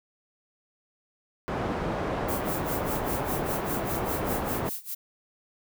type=low-pass noise; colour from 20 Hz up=white; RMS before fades=-30 dBFS; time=1.48-4.69 s; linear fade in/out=0 ms; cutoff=780 Hz; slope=12 dB/octave
type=noise with tremolo; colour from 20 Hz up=violet; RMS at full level=-33 dBFS; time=2.28-4.95 s; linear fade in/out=10 ms; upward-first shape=sine; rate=5 Hz; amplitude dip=90%
effects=none